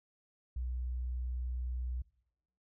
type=tone; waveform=sine; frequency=61.9 Hz; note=B1; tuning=5 cents sharp; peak=-34 dBFS; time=0.56-2.02 s; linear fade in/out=5 ms; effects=noise-tail reverb RT60 0.8 s tail -23 dB re dry